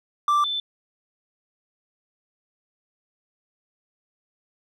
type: tone pair in turn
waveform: triangle / sine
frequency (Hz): 1174.7 / 3526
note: D6 / A7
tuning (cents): 0 / +3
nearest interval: octave + perfect fifth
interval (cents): 1903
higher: second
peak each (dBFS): -15 / -24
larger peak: first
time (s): 0.28-0.44 / 0.44-0.6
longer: neither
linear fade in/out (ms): 2
effects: none